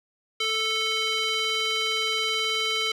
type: tone with band-pass filter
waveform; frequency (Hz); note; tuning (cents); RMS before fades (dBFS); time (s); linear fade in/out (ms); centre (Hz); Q
square; 440.5; A4; +2; -26; 0.4-2.92; 5; 3200; 2.1
effects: none